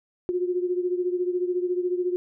sine beating tone pair, 356.7 / 370.7 Hz, F4 / F#4, +37 / +3 cents, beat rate 14 Hz, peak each -24 / -29 dBFS, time 0.29-2.16 s, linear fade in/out 0 ms, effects none

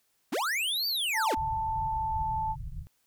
square linear two-way sweep, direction up then down, 180 to 4699 to 189 Hz, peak -28 dBFS, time 0.32-1.35 s, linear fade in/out 10 ms, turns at 0.87 s
sine tone with pitch glide, 884 to 877.9 Hz, A5 to A5, +8 to -4 cents, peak -28 dBFS, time 1.13-2.56 s, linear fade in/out 50 ms, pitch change -12 cents, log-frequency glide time 1.79-2.44 s
pink low-pass noise, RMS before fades -38 dBFS, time 1.37-2.87 s, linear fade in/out 0 ms, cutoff 160 Hz, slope 96 dB/octave
effects white hiss -72 dBFS RMS until 3.06 s

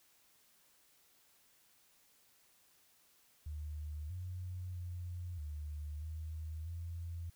sine tone with pitch steps, 75.7 / 90.7 / 88.4 / 74.9 / 79 / 84.7 Hz, D#2 / F#2 / F2 / D2 / D#2 / E2, -47 / -34 / +22 / +35 / +27 / +48 cents, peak -40 dBFS, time 3.46-7.3 s, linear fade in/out 5 ms, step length 640 ms, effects white hiss -69 dBFS RMS until 7.35 s

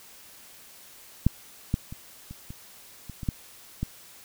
clicks, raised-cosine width 5 ms, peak -6 / -11 / -25 / -27 / -26 / -26 / -23 / -12 / -15 dBFS, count 9, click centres 1.266 / 1.741 / 1.925 / 2.31 / 2.505 / 3.097 / 3.232 / 3.288 / 3.83 s, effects white hiss -50 dBFS RMS until 4.24 s

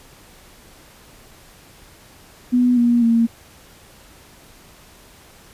sine tone with pitch steps, 246.9 / 238.6 / 230.6 Hz, B3 / A#3 / A#3, 0 / +41 / -19 cents, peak -12 dBFS, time 2.52-3.27 s, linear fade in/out 20 ms, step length 250 ms, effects pink hiss -47 dBFS RMS until 5.53 s + resampled to 32000 Hz

